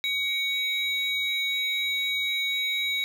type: tone pair together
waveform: triangle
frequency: 2251 / 3824 Hz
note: C#7 / A#7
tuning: +26 / +43 cents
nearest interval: major sixth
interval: 917 cents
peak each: -26 dBFS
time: 0.04-3.04 s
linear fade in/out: 0 ms
effects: none